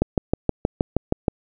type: click train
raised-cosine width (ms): 2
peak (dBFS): -4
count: 9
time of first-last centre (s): 0.02-1.282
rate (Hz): 6.34
effects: none